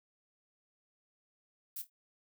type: noise with echo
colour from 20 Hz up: violet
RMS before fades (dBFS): -41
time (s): 1.76-1.82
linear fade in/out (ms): 5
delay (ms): 26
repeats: 3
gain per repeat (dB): -12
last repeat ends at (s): 1.898
effects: none